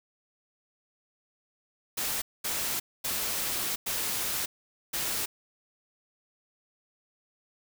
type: noise bursts at uneven times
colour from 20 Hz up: white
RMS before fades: -31 dBFS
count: 5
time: 1.97-2.22 / 2.44-2.8 / 3.04-3.76 / 3.86-4.46 / 4.93-5.26 s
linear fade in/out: 10 ms
effects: none